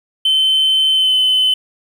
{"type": "tone with pitch glide", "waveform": "triangle", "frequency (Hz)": [3074, 3039], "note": ["G7", "F#7"], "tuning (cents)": [-35, 46], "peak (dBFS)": -8, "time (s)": [0.25, 1.54], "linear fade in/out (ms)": 5, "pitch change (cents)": -19, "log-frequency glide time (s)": [0.93, 1.15], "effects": ["tanh soft clip ceiling -6 dBFS", "8-bit"]}